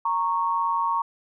sine tone pair together, 927 / 1104.8 Hz, A#5 / C#6, -10 / -6 cents, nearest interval minor third, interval 304 cents, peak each -24 dBFS, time 0.05-1.02 s, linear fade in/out 5 ms, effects none

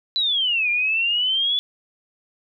sine exponential two-way sweep, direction down then up, 4026 to 2386 to 3460 Hz, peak -18 dBFS, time 0.16-1.59 s, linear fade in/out 0 ms, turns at 0.7 s, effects none

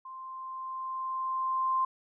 sine tone with level ramp, 1046.5 Hz, C6, in tune, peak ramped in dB -41 to -24 dBFS, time 0.05-1.85 s, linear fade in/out 5 ms, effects none

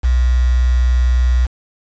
sine tone with quantisation, 61.8 Hz, B1, 2 cents sharp, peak -10 dBFS, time 0.03-1.47 s, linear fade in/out 20 ms, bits 5, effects resampled to 16000 Hz

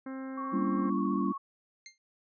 harmonic tone, 264.9 Hz, C4, 22 cents sharp, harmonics 1 / 2 / 3 / 4 / 5 / 6 / 7 / 8, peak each -37 / -46 / -53 / -51 / -52 / -53 / -60 / -59 dBFS, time 0.06-0.9 s, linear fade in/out 5 ms
sine tone with vibrato, 1108.7 Hz, C#6, in tune, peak -35 dBFS, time 0.37-1.38 s, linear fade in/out 10 ms, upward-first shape triangle, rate 15 Hz, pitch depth 39 cents each way
sine chord, G diminished seventh, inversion none, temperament just, 196 / 235.2 / 282.2 / 338.7 Hz, G3 / Bb3 / Db4 / Fb4, 0 / +16 / +31 / +47 cents, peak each -31 / -34 / -32 / -35 dBFS, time 0.52-1.33 s, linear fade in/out 20 ms
10% pulse tone with exponential decay, 2100 Hz, C7, 6 cents sharp, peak -31 dBFS, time 1.86-1.98 s, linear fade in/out 1 ms, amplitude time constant 26 ms
effects resampled to 16000 Hz

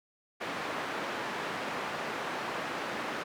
white band-pass noise, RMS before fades -36 dBFS, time 0.4-3.24 s, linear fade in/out 20 ms, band 200 to 1600 Hz, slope 12 dB/octave, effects none

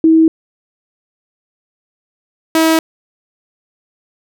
sine / sawtooth tone pair in turn, 322.1 / 322.1 Hz, E4 / E4, -40 / -40 cents, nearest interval unison, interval 0 cents, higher neither, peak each -5 dBFS, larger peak neither, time 0.04-0.28 / 2.55-2.79 s, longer neither, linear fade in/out 2 ms, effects none

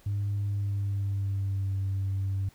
sine tone with pitch glide, 101.3 to 97.06 Hz, G#2 to G2, -43 to -17 cents, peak -25 dBFS, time 0.06-2.49 s, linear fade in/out 5 ms, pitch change -74 cents, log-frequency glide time 0.46-1.74 s, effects tanh soft clip ceiling -24 dBFS + pink hiss -60 dBFS RMS until 2.54 s

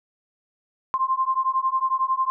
sine beating tone pair, 1046.5 / 1057.5 Hz, C6 / C6, 0 / +18 cents, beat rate 11 Hz, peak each -23 dBFS, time 0.94-2.3 s, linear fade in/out 0 ms, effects none

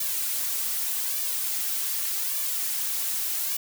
blue noise with flanger, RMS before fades -28 dBFS, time 0-3.57 s, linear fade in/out 5 ms, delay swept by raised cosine 1.7 to 4.5 ms, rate 0.84 Hz, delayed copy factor +0.8, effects none

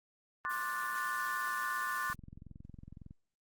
sine chord, D dominant seventh, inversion third, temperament just, 1057.2 / 1174.7 / 1468.3 / 1762 Hz, C6 / D6 / F#6 / A6, +18 / 0 / -14 / +2 cents, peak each -39 dBFS, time 0.45-2.13 s, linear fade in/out 0 ms
white high-pass noise, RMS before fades -48 dBFS, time 0.49-2.15 s, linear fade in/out 20 ms, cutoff 150 Hz, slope 12 dB/octave
click train, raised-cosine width 5 ms, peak -37 dBFS, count 23, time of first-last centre 2.1-3.109 s, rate 21.8 Hz
effects Opus 24 kbps

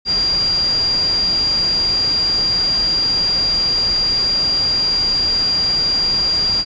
sine tone in noise, 4772 Hz, D8, 27 cents sharp, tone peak -14 dBFS, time 0.05-6.65 s, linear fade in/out 50 ms, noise pink, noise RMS -28 dBFS, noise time 0.05-6.65 s, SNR +11 dB, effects resampled to 16000 Hz

